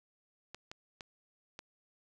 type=clicks; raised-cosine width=0.2 ms; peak=-27 dBFS; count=4; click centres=0.546 / 0.715 / 1.008 / 1.591 s; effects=none